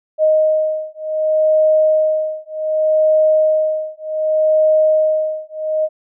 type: beating tone pair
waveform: sine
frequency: 622.3 / 622.96 Hz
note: D#5 / D#5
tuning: 0 / +2 cents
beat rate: 0.66 Hz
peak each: -15 dBFS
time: 0.18-5.89 s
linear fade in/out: 50 ms
effects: none